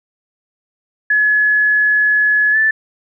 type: tone with pitch glide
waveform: sine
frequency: 1700 to 1755.9 Hz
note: G#6 to A6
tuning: +40 to -4 cents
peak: -10 dBFS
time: 1.1-2.71 s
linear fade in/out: 5 ms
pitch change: +56 cents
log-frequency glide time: 2.52-2.57 s
effects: none